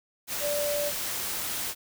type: tone in noise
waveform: sine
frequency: 584 Hz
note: D5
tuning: 10 cents flat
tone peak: -27 dBFS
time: 0.4-0.92 s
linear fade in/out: 50 ms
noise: white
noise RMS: -32 dBFS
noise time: 0.27-1.75 s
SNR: +2 dB
effects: none